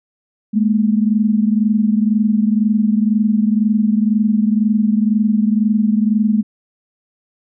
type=tone pair together; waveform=sine; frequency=209.8 / 231.8 Hz; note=G#3 / A#3; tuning=+18 / -10 cents; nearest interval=major second; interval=172 cents; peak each=-13 / -17 dBFS; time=0.53-6.43 s; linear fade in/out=20 ms; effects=none